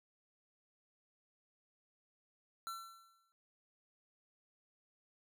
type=tone with exponential decay; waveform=square; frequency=1350 Hz; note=E6; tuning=41 cents sharp; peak=-40 dBFS; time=2.67-3.32 s; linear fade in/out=0 ms; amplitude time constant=140 ms; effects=none